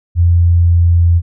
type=tone with pitch glide; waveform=sine; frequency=86.1 to 85.46 Hz; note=F2 to F2; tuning=-24 to -37 cents; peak=-6 dBFS; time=0.15-1.22 s; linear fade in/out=50 ms; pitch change=-13 cents; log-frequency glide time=0.28-1.05 s; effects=none